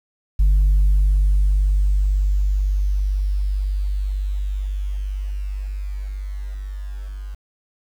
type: tone with level ramp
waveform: sine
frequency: 49 Hz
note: G1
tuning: in tune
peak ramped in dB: -9 to -28 dBFS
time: 0.39-7.35 s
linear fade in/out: 10 ms
effects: tanh soft clip ceiling -10 dBFS + 8-bit